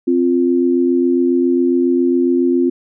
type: tone pair together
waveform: sine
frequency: 261.6 / 348.9 Hz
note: C4 / F4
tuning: 0 / -2 cents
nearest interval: perfect fourth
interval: 498 cents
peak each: -14 dBFS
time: 0.07-2.7 s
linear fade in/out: 10 ms
effects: none